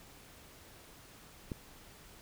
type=click; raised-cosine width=3 ms; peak=-24 dBFS; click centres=1.518 s; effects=pink hiss -56 dBFS RMS until 2.21 s